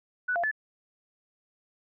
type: tone with pitch steps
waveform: sine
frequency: 1483 / 691 / 1735 Hz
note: F#6 / F5 / A6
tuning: +4 / -19 / -25 cents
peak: -25 dBFS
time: 0.28-0.514 s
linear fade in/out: 10 ms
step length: 78 ms
effects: none